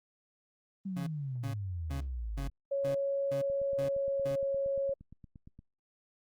sine exponential sweep, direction down, 198.7 to 45.09 Hz, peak -34 dBFS, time 0.85-2.5 s, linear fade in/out 10 ms
30% pulse tone bursts, 138.2 Hz, C#3, 5 cents flat, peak -35 dBFS, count 8, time 0.96-4.36 s, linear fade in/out 10 ms, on 110 ms, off 360 ms
sine tone with pitch glide, 554.4 to 550.6 Hz, C#5 to C#5, 0 to -12 cents, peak -29 dBFS, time 2.71-4.94 s, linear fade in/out 10 ms, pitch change -12 cents, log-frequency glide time 3.59-4.43 s
click train, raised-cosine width 5 ms, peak -38 dBFS, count 19, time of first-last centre 3.5-5.591 s, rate 8.61 Hz
effects Opus 24 kbps

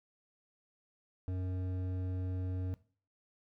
triangle tone with hard clipping, 92.3 Hz, F#2, 4 cents flat, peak -36 dBFS, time 1.28-2.74 s, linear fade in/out 0 ms, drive 15 dB, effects noise-tail reverb RT60 0.4 s tail -18 dB re dry

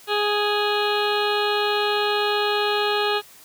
harmonic tone, 415.3 Hz, G#4, in tune, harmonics 1 / 2 / 3 / 4 / 6 / 7 / 8 / 9 / 10, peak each -23 / -26 / -28 / -29 / -31 / -31 / -32 / -33 / -33 dBFS, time 0.07-3.22 s, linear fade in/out 50 ms, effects white hiss -48 dBFS RMS until 3.44 s + high-pass 60 Hz 12 dB/octave

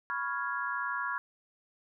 sine chord, C# dominant seventh, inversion third, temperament equal, 987.8 / 1108.7 / 1396.9 / 1661.2 Hz, B5 / C#6 / E#6 / G#6, 0 / 0 / 0 / 0 cents, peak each -38 / -37 / -36 / -36 dBFS, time 0.1-1.18 s, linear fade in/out 0 ms, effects none

